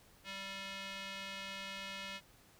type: tone with band-pass filter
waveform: square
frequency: 195.1 Hz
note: G3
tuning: 8 cents flat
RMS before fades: -45 dBFS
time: 0.24-2.21 s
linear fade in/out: 50 ms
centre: 2900 Hz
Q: 1.5
effects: pink hiss -64 dBFS RMS until 2.59 s